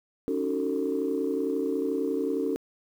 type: chord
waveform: sine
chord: D# half-diminished seventh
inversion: third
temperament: just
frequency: 280 / 311.1 / 373.4 / 448 Hz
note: C#4 / D#4 / F#4 / A4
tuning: +18 / 0 / +16 / +31 cents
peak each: -29 / -33 / -31 / -29 dBFS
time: 0.28-2.56 s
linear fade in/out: 0 ms
effects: tanh soft clip ceiling -17 dBFS + 9-bit